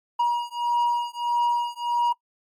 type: beating tone pair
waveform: triangle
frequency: 954 / 955.6 Hz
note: A#5 / A#5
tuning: +40 / +43 cents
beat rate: 1.6 Hz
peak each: -22 dBFS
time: 0.19-2.13 s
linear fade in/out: 10 ms
effects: noise-tail reverb RT60 0.1 s tail -22 dB re dry + MP3 96 kbps